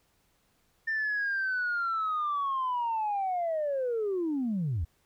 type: linear sweep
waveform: sine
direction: down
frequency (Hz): 1800 to 69.3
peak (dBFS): -26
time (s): 0.87-4.85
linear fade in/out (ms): 10
effects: tanh soft clip ceiling -24 dBFS + pink hiss -70 dBFS RMS until 5.05 s